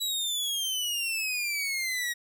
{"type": "exponential sweep", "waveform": "sawtooth", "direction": "down", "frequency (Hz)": [3931, 1889], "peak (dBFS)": -25, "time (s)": [0, 2.14], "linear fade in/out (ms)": 20, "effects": []}